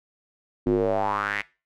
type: tone with band-pass filter sweep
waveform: square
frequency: 50.9 Hz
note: G#1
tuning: 34 cents flat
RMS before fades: -24 dBFS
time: 0.66-1.42 s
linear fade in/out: 10 ms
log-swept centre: 300 to 2200 Hz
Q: 4.8
effects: noise-tail reverb RT60 0.3 s tail -20 dB re dry